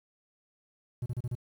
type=tone bursts; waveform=triangle; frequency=121.9 Hz; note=B2; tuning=22 cents flat; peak=-28 dBFS; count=5; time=1.02-1.352 s; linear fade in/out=5 ms; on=40 ms; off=33 ms; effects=10-bit